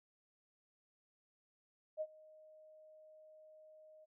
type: tone with ADSR envelope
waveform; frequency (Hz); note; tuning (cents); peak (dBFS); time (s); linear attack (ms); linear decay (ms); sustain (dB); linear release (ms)
sine; 622; D#5; -1; -35; 1.97-4.06; 40; 52; -23; 25
effects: none